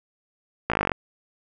slowing click train, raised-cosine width 0.5 ms, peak -7 dBFS, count 12, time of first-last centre 0.7-0.918 s, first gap 17 ms, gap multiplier 1.03, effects none

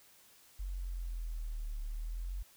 sine linear two-way sweep, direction down then up, 46.92 to 36.03 to 46.92 Hz, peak -36 dBFS, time 0.59-2.43 s, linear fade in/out 10 ms, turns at 1.84 s, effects white hiss -62 dBFS RMS until 2.56 s

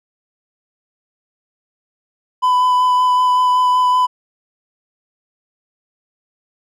triangle tone with vibrato, 1001 Hz, B5, 23 cents sharp, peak -9 dBFS, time 2.42-4.07 s, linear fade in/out 20 ms, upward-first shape sine, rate 5.3 Hz, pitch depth 11 cents each way, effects none

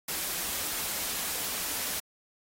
white band-stop noise, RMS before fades -33 dBFS, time 0.08-2 s, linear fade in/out 5 ms, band 100 to 140 Hz, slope 96 dB/octave, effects AAC 48 kbps

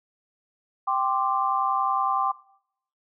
sine chord, G suspended fourth, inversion none, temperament just, 784 / 1045.3 / 1176 Hz, G5 / C6 / D6, 0 / -2 / +2 cents, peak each -26 dBFS, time 0.87-2.32 s, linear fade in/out 10 ms, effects noise-tail reverb RT60 0.7 s tail -20 dB re dry

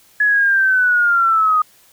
sine linear sweep, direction down, 1700 to 1235 Hz, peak -11 dBFS, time 0.2-1.62 s, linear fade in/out 5 ms, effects white hiss -51 dBFS RMS until 1.92 s

